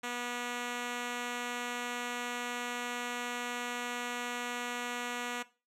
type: tone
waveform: 5% pulse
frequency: 243 Hz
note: B3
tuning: 28 cents flat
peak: -24 dBFS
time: 0.03-5.43 s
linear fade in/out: 10 ms
effects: noise-tail reverb RT60 0.3 s tail -17 dB re dry + low-pass 10000 Hz 12 dB/octave